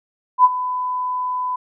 sine tone with ADSR envelope, 1002 Hz, B5, 25 cents sharp, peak -5 dBFS, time 0.38-1.56 s, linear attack 63 ms, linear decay 36 ms, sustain -15 dB, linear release 6 ms, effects none

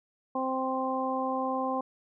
harmonic tone, 261.6 Hz, C4, in tune, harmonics 1 / 2 / 3 / 4, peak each -33 / -33 / -33 / -33 dBFS, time 0.35-1.81 s, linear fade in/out 5 ms, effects none

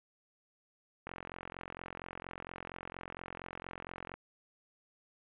click train, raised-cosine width 0.5 ms, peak -27 dBFS, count 137, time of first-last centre 1.07-4.14 s, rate 44.3 Hz, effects resampled to 8000 Hz + 9-bit

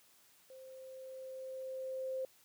sine tone with level ramp, 523.3 Hz, C5, in tune, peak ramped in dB -51 to -35 dBFS, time 0.5-2.25 s, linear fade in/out 2 ms, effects white hiss -66 dBFS RMS until 2.44 s + high-pass 80 Hz 12 dB/octave

